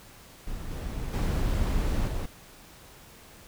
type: noise with level steps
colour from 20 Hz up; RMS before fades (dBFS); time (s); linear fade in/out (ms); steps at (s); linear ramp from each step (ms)
brown; -36 / -33 / -26 / -30; 0.47-2.26; 5; 0.7 / 1.13 / 2.07; 10
effects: pink hiss -51 dBFS RMS until 3.47 s